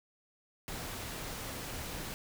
pink noise, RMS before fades -41 dBFS, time 0.68-2.14 s, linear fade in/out 0 ms, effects none

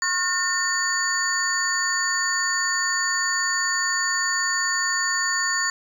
sine tone cluster, 1083 / 1424 / 1814 / 4559 / 6910 Hz, C#6 / F6 / A#6 / C#8 / A8, -41 / +33 / -48 / +48 / -32 cents, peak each -29 / -31 / -24 / -28 / -27 dBFS, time 0.02-5.7 s, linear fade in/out 2 ms, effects 8-bit

